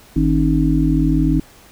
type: harmonic tone with a mistuned harmonic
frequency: 51.3 Hz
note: G#1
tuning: 21 cents flat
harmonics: 1 / 3 / 5 / 6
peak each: -18 / -18 / -18 / -18 dBFS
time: 0.16-1.4 s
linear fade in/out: 5 ms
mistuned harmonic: 5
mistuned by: +72 cents
effects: pink hiss -46 dBFS RMS until 1.71 s